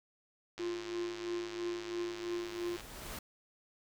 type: click train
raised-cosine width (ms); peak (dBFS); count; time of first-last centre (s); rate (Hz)
0.2; -28; 237; 0.58-2.806; 106
type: tone with tremolo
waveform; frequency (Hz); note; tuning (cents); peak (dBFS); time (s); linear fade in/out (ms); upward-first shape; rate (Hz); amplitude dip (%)
triangle; 349.2; F4; 0; -31; 0.59-2.77; 10; triangle; 3; 75
type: noise with exponential growth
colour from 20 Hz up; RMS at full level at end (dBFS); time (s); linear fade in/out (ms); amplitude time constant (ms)
pink; -42; 1.58-3.19; 5; 350
effects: none